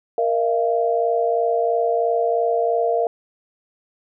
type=chord; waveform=sine; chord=Bb suspended fourth; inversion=none; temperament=equal with one note detuned; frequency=466.2 / 622.3 / 685.3 Hz; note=Bb4 / Eb5 / F5; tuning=0 / 0 / -33 cents; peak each=-20 / -25 / -20 dBFS; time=0.18-3.07 s; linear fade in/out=2 ms; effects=none